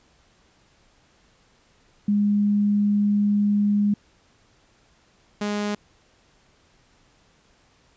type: tone pair in turn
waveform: sine / sawtooth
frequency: 205.4 / 207.1 Hz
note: G#3 / G#3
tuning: -19 / -5 cents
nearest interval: unison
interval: 14 cents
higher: second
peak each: -17 / -20 dBFS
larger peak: first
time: 2.08-3.94 / 5.41-5.75 s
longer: first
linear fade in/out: 5 ms
effects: pink hiss -60 dBFS RMS until 7.96 s + resampled to 16000 Hz